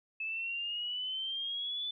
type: exponential sweep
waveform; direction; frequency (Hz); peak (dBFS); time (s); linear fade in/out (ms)
sine; up; 2603 to 3507; -34; 0.2-1.91; 5
effects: none